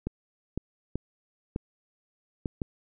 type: clicks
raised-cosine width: 3 ms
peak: -17 dBFS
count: 6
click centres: 0.07 / 0.576 / 0.956 / 1.561 / 2.458 / 2.618 s
effects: none